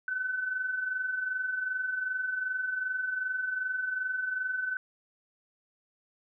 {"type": "tone pair together", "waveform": "sine", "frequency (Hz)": [1492, 1514.6], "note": ["F#6", "F#6"], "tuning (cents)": [14, 40], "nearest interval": "unison", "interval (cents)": 26, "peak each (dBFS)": [-38, -30], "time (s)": [0.08, 4.77], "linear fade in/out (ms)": 2, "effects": []}